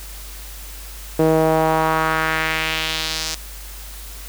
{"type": "tone with band-pass filter sweep", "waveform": "sawtooth", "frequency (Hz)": 159.1, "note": "D#3", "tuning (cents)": 39, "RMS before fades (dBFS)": -19, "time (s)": [1.19, 3.35], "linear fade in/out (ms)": 5, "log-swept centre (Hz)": [450, 5800], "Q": 1.8, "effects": ["added 50 Hz sine -34 dBFS peak until 4.28 s", "white hiss -38 dBFS RMS until 4.28 s"]}